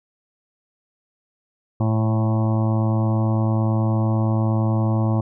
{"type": "harmonic tone with a mistuned harmonic", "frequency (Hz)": 110, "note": "A2", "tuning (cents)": 0, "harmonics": [1, 2, 3, 5, 6, 7, 8, 9, 10], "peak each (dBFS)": [-18, -24, -28, -32, -34, -35, -36, -37, -38], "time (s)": [1.8, 5.21], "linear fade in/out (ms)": 5, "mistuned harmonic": 1, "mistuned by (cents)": 18, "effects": []}